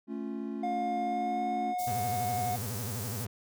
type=chord; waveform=triangle; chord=A augmented; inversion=none; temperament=equal; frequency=220 / 277.2 / 349.2 Hz; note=A3 / C#4 / E#4; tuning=0 / 0 / 0 cents; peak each=-35 / -36 / -39 dBFS; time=0.07-1.75 s; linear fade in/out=50 ms
type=tone with pitch glide; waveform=triangle; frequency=712 to 724.4 Hz; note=F5 to F#5; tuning=+33 to -37 cents; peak=-28 dBFS; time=0.63-2.56 s; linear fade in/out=5 ms; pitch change=+30 cents; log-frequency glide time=1.03-1.45 s
type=band-stop noise; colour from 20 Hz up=white; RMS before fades=-41 dBFS; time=1.78-3.26 s; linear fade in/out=20 ms; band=420 to 4400 Hz; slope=24 dB/octave
type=tone with vibrato; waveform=35% pulse; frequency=110 Hz; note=A2; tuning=in tune; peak=-33 dBFS; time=1.87-3.27 s; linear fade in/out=5 ms; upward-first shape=sine; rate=12 Hz; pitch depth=240 cents each way
effects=none